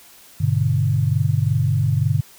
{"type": "chord", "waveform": "sine", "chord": "G# diminished", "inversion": "none", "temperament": "equal with one note detuned", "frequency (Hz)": [101.22, 123.47, 146.83], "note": ["G#2", "B2", "D3"], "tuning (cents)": [-44, 0, 0], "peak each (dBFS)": -20, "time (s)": [0.4, 2.21], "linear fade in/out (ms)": 10, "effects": ["white hiss -47 dBFS RMS until 2.38 s"]}